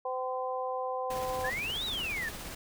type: harmonic tone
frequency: 256.3 Hz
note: C4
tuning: 36 cents flat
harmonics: 2 / 3 / 4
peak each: -34 / -36 / -37 dBFS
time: 0.05-1.5 s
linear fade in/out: 5 ms
type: noise with tremolo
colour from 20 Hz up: pink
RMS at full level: -40 dBFS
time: 1.1-2.55 s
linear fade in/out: 5 ms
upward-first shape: triangle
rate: 17 Hz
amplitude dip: 35%
type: exponential two-way sweep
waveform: sine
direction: up then down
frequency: 1644 to 3951 to 1717 Hz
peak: -32 dBFS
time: 1.44-2.29 s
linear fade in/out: 5 ms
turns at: 1.85 s
effects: none